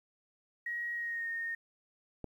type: tone with pitch glide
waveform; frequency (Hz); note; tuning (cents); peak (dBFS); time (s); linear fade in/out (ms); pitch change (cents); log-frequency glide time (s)
sine; 1896 to 1843.1; A#6 to A#6; +29 to -20; -34; 0.66-1.55; 5; -49; 0.94-1.28
type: click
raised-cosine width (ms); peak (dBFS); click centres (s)
2; -27; 2.243
effects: 11-bit